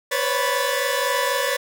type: tone cluster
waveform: sawtooth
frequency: 494.7 / 541 / 565 / 988 / 1745 Hz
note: B4 / C#5 / C#5 / B5 / A6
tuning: +3 / -42 / +33 / 0 / -15 cents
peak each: -23 dBFS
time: 0.11-1.57 s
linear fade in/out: 10 ms
effects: none